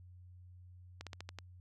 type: slowing click train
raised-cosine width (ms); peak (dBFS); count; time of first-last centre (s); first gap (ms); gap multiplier
0.2; -27; 6; 1.01-1.387; 57; 1.14
effects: added 90 Hz sine -53 dBFS peak until 1.6 s